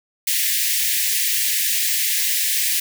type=high-pass noise; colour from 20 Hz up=white; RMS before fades=-20 dBFS; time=0.27-2.8 s; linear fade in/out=5 ms; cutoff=1700 Hz; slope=96 dB/octave; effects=none